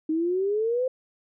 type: exponential sweep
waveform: sine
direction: up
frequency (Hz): 309.1 to 523.3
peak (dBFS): -22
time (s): 0.09-0.88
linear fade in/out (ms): 5
effects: none